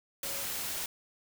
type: tone in noise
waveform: sine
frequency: 554 Hz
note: C#5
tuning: 1 cent flat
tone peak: -47 dBFS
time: 0.23-0.44 s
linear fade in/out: 2 ms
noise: white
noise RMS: -36 dBFS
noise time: 0.23-0.86 s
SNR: -14 dB
effects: none